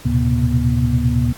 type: tone cluster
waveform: sine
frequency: 74.6 / 113.2 / 123.1 / 130.9 / 241 Hz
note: D2 / A2 / B2 / C3 / B3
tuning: +28 / +50 / -5 / +1 / -42 cents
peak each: -20 dBFS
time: 0.05-1.33 s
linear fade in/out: 10 ms
effects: pink hiss -40 dBFS RMS until 1.37 s + AAC 64 kbps